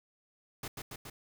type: noise with echo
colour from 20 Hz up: pink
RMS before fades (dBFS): -40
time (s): 0.63-0.68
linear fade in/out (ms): 5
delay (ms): 140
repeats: 3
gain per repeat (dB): -2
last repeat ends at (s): 1.1
effects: none